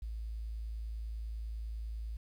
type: tone with quantisation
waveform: sine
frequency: 55 Hz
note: A1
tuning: in tune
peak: -37 dBFS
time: 0.02-2.17 s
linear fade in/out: 5 ms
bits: 11
effects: none